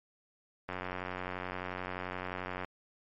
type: click train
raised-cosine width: 0.5 ms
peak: -22 dBFS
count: 180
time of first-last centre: 0.69-2.646 s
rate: 91.5 Hz
effects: MP3 48 kbps